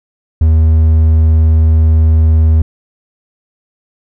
triangle tone, 79.5 Hz, D#2, 38 cents sharp, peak -3 dBFS, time 0.41-2.62 s, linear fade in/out 5 ms, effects none

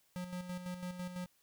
square tone with tremolo, 180 Hz, F#3, 47 cents flat, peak -39 dBFS, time 0.16-1.26 s, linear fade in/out 0 ms, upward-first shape square, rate 6 Hz, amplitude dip 55%, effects white hiss -72 dBFS RMS until 1.42 s

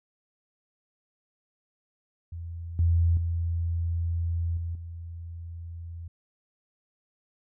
sine tone with level steps, 84.4 Hz, E2, 41 cents sharp, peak -34 / -19 / -25 / -29 / -36 dBFS, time 2.32-6.08 s, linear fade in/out 5 ms, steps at 2.79 / 3.17 / 4.57 / 4.75 s, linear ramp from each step 2 ms, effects none

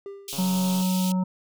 triangle tone with exponential decay, 397.4 Hz, G4, 24 cents sharp, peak -30 dBFS, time 0.06-0.62 s, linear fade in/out 1 ms, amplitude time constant 120 ms
pink high-pass noise, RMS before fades -34 dBFS, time 0.28-1.12 s, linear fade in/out 2 ms, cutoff 2700 Hz, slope 48 dB/octave
click train, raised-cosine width 1 ms, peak -27 dBFS, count 68, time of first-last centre 0.33-0.816 s, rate 138 Hz
harmonic tone, 185 Hz, F#3, in tune, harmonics 1 / 3 / 5 / 7, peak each -21 / -38 / -35 / -48 dBFS, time 0.38-1.24 s, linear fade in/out 10 ms
effects none

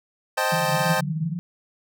25% pulse chord, A half-diminished seventh, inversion first, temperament equal, 523.3 / 622.3 / 784 / 880 Hz, C5 / Eb5 / G5 / A5, 0 / 0 / 0 / 0 cents, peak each -23 dBFS, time 0.37-1.01 s, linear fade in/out 10 ms
white band-pass noise, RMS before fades -27 dBFS, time 0.52-1.39 s, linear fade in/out 0 ms, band 150 to 170 Hz, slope 96 dB/octave
effects none

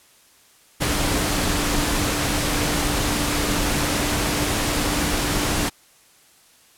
sine tone in noise, 293.7 Hz, D4, in tune, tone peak -28 dBFS, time 0.8-5.7 s, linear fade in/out 20 ms, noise pink, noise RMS -22 dBFS, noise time 0.8-5.7 s, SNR -9 dB, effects white hiss -54 dBFS RMS until 6.77 s + low-pass 12000 Hz 12 dB/octave

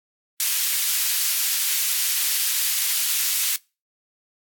white high-pass noise, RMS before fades -22 dBFS, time 0.4-3.56 s, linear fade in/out 0 ms, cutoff 2200 Hz, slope 12 dB/octave, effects noise-tail reverb RT60 0.3 s tail -25 dB re dry + AAC 64 kbps

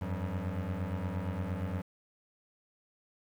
25% pulse beating tone pair, 87 / 95.6 Hz, F2 / G2, -6 / -43 cents, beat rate 8.6 Hz, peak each -33 / -32 dBFS, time 0.01-1.82 s, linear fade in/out 10 ms, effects low-pass 2000 Hz 12 dB/octave + 9-bit

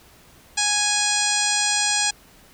harmonic tone with a mistuned harmonic, 830 Hz, G#5, 1 cent flat, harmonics 1 / 2 / 3 / 4 / 5 / 6 / 7 / 8 / 9 / 10, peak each -28 / -28 / -28 / -28 / -28 / -28 / -28 / -28 / -28 / -28 dBFS, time 0.57-2.11 s, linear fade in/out 10 ms, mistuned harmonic 8, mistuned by +53 cents, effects pink hiss -51 dBFS RMS until 2.53 s

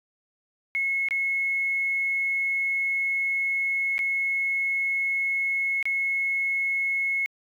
triangle tone with dropouts, 2180 Hz, C#7, 29 cents flat, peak -19 dBFS, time 0.75-7.26 s, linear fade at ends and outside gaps 0 ms, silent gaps 1.086-1.109 / 3.981-3.991 / 5.827-5.855 s, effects tanh soft clip ceiling -21 dBFS

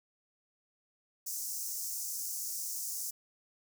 pink high-pass noise, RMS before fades -38 dBFS, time 1.26-3.11 s, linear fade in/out 10 ms, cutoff 5500 Hz, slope 48 dB/octave, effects none

